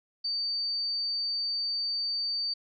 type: tone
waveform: sine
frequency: 4600 Hz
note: D8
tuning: 37 cents flat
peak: -28 dBFS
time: 0.24-2.54 s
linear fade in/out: 10 ms
effects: none